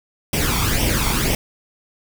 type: noise with flanger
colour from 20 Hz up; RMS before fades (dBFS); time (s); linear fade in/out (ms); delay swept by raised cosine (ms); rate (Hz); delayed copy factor
pink; -19; 0.33-1.35; 2; 0.35 to 0.9; 2; +0.65
effects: none